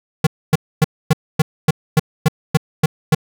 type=tone bursts; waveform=square; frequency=155.8 Hz; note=D#3; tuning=3 cents sharp; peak=-9 dBFS; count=11; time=0.24-3.148 s; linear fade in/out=5 ms; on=28 ms; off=260 ms; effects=none